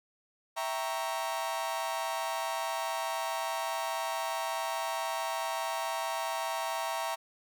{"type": "chord", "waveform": "40% pulse", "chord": "E diminished seventh", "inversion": "none", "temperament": "equal", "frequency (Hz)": [659.3, 784, 932.3, 1108.7], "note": ["E5", "G5", "Bb5", "Db6"], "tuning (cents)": [0, 0, 0, 0], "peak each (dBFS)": [-36, -38, -35, -39], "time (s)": [0.56, 7.16], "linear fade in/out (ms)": 20, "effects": []}